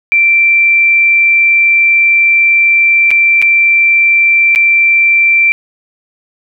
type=tone with dropouts; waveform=sine; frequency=2349 Hz; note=D7; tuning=in tune; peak=-5 dBFS; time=0.12-5.52 s; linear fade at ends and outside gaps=0 ms; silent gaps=3.106-3.113 / 3.417-3.424 / 4.55-4.559 s; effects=none